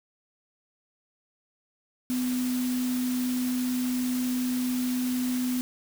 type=tone in noise; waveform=sine; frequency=250.9 Hz; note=B3; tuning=28 cents sharp; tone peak=-25 dBFS; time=2.1-5.61 s; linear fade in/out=0 ms; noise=white; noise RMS=-38 dBFS; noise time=2.1-5.61 s; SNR=+10 dB; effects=none